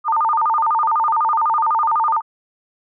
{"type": "tone with vibrato", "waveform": "sine", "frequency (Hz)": 1046.5, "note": "C6", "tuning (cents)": 0, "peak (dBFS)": -14, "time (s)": [0.04, 2.22], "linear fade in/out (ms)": 50, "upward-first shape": "square", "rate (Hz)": 12, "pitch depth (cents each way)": 260, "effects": []}